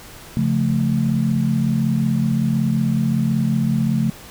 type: chord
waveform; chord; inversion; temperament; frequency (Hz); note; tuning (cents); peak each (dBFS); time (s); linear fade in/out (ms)
sine; Db augmented; none; equal; 138.59 / 174.61 / 220; Db3 / F3 / A3; 0 / 0 / 0; -20 / -22 / -19; 0.37-4.1; 0
effects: pink hiss -40 dBFS RMS until 4.3 s